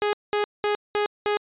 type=tone bursts; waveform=sawtooth; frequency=415.3 Hz; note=G#4; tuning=in tune; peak=-17 dBFS; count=5; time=0.02-1.37 s; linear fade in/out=0 ms; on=110 ms; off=200 ms; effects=resampled to 8000 Hz